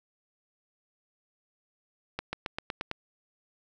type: accelerating click train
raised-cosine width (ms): 0.3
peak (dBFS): -16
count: 7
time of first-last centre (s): 2.19-2.914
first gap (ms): 140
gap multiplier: 0.94
effects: none